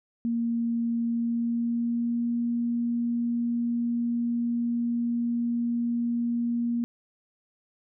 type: tone with pitch glide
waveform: sine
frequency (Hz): 233.1 to 236.6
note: A#3 to A#3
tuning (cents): 0 to +26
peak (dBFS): -24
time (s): 0.25-6.84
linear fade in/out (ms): 0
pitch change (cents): +26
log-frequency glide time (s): 1.05-2.31
effects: none